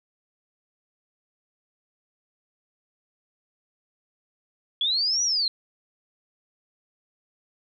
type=linear two-way sweep; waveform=sine; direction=up then down; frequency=3303 to 5920 to 4074 Hz; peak=-21 dBFS; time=4.81-5.48 s; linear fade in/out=2 ms; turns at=5.23 s; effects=none